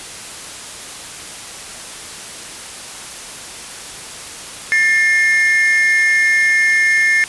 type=tone pair together; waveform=triangle; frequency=1777.1 / 2133 Hz; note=A6 / C7; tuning=+17 / +33 cents; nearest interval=minor third; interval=316 cents; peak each=-12 dBFS; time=4.72-7.24 s; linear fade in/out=0 ms; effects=white hiss -31 dBFS RMS until 7.28 s + resampled to 24000 Hz